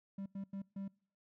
triangle tone bursts at uneven times, 196 Hz, G3, in tune, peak -38 dBFS, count 4, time 0.18-0.26 / 0.35-0.44 / 0.53-0.62 / 0.76-0.88 s, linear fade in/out 5 ms, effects noise-tail reverb RT60 0.5 s tail -25 dB re dry

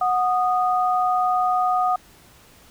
sine tone pair together, 734.4 / 1236 Hz, F#5 / D#6, -13 / -12 cents, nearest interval major sixth, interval 901 cents, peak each -19 / -22 dBFS, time 0.01-1.96 s, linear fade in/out 5 ms, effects pink hiss -51 dBFS RMS until 2.7 s

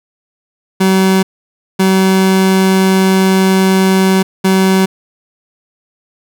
30% pulse tone bursts at uneven times, 189.9 Hz, F#3, 45 cents sharp, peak -5 dBFS, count 3, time 0.8-1.23 / 1.79-4.23 / 4.44-4.86 s, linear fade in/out 10 ms, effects none

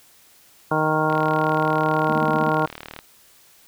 harmonic tone, 155.56 Hz, D#3, in tune, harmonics 1 / 2 / 3 / 4 / 5 / 6 / 7 / 9, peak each -26 / -26 / -26 / -26 / -26 / -26 / -26 / -26 dBFS, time 0.71-2.66 s, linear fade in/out 5 ms
click train, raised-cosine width 0.3 ms, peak -18 dBFS, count 73, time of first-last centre 1.1-2.99 s, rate 38.1 Hz
sine tone bursts, 227.5 Hz, A#3, 42 cents flat, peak -24 dBFS, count 7, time 2.09-2.495 s, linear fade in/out 2 ms, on 33 ms, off 29 ms
effects white hiss -53 dBFS RMS until 3.67 s

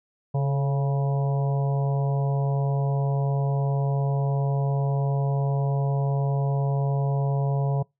harmonic tone with a mistuned harmonic, 138.59 Hz, C#3, in tune, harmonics 1 / 3 / 4 / 5 / 6 / 7, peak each -21 / -34 / -35 / -35 / -42 / -39 dBFS, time 0.34-7.83 s, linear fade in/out 10 ms, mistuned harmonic 3, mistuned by +41 cents, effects noise-tail reverb RT60 0.2 s tail -25 dB re dry

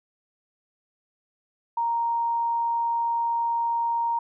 sine tone, 932.3 Hz, A#5, in tune, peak -22 dBFS, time 1.77-4.19 s, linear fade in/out 5 ms, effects none

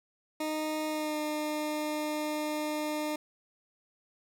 20% pulse tone with pitch glide, 309.1 to 303.1 Hz, D#4 to D#4, -11 to -45 cents, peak -26 dBFS, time 0.4-3.16 s, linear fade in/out 5 ms, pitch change -34 cents, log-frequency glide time 0.87-1.19 s, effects none

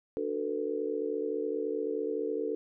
sine chord, B minor seventh, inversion first, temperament just, 296.3 / 370.4 / 444.5 / 493.9 Hz, D4 / F#4 / A4 / B4, +15 / +2 / +18 / 0 cents, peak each -37 / -38 / -32 / -38 dBFS, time 0.17-2.55 s, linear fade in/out 0 ms, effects none

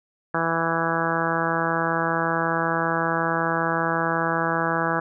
harmonic tone, 165.3 Hz, E3, 5 cents sharp, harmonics 1 / 2 / 3 / 4 / 5 / 6 / 7 / 8 / 9 / 10, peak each -30 / -30 / -30 / -30 / -30 / -30 / -30 / -30 / -30 / -30 dBFS, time 0.34-5 s, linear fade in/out 5 ms, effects none

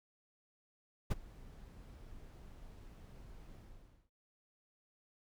brown noise with ADSR envelope, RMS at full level -29 dBFS, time 1.1-4.1 s, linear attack 15 ms, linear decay 25 ms, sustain -24 dB, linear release 550 ms, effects none

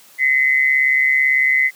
sine tone with amplitude modulation, 2037 Hz, C7, 47 cents flat, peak -9 dBFS, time 0.18-1.71 s, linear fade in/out 50 ms, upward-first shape sine, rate 138 Hz, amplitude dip 70%, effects white hiss -47 dBFS RMS until 1.75 s + high-pass 150 Hz 12 dB/octave

